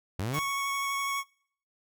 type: linear sweep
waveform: sawtooth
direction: up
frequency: 86.6 to 158.6 Hz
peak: -26 dBFS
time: 0.19-0.39 s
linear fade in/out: 0 ms
type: tone with vibrato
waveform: 25% pulse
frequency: 1108.7 Hz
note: C#6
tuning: in tune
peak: -25 dBFS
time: 0.32-1.24 s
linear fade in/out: 50 ms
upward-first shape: triangle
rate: 12 Hz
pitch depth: 13 cents each way
type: noise with exponential decay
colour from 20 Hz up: blue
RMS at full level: -38 dBFS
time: 0.34-0.46 s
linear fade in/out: 1 ms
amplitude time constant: 25 ms
effects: noise-tail reverb RT60 0.6 s tail -25 dB re dry